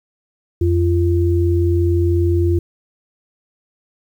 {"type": "tone pair together", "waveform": "sine", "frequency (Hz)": [87, 344.3], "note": ["F2", "F4"], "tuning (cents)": [-6, -25], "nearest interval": "2 octaves", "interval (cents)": 2381, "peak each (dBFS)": [-14, -17], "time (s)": [0.61, 2.59], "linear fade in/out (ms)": 5, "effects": ["8-bit"]}